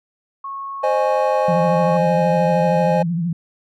sine tone with pitch glide, 1097 to 1104 Hz, C#6 to C#6, -18 to -7 cents, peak -26 dBFS, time 0.44-1.97 s, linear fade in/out 5 ms, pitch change +11 cents, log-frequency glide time 0.61-1.15 s
triangle chord, Ab major, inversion first, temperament equal with one note detuned, 523.3 / 614.8 / 830.6 Hz, C5 / Eb5 / Ab5, 0 / -21 / 0 cents, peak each -17 / -18 / -18 dBFS, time 0.83-3.03 s, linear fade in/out 10 ms
sine tone with vibrato, 170 Hz, F3, 46 cents flat, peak -18 dBFS, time 1.48-3.33 s, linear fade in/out 5 ms, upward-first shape triangle, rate 13 Hz, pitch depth 100 cents each way
effects none

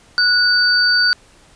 sine tone pair together, 1467 / 4599 Hz, F#6 / D8, -15 / -37 cents, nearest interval octave + minor sixth, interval 1978 cents, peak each -14 dBFS, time 0.18-1.13 s, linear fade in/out 0 ms, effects pink hiss -49 dBFS RMS until 1.55 s + resampled to 22050 Hz

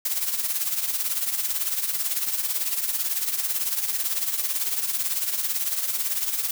blue noise with tremolo, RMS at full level -23 dBFS, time 0.05-6.51 s, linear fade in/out 5 ms, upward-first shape triangle, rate 18 Hz, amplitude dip 70%, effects none

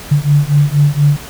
sine beating tone pair, 143.3 / 147.5 Hz, D3 / D3, -42 / +8 cents, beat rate 4.2 Hz, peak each -11 dBFS, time 0.11-1.17 s, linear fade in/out 10 ms, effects pink hiss -31 dBFS RMS until 1.29 s

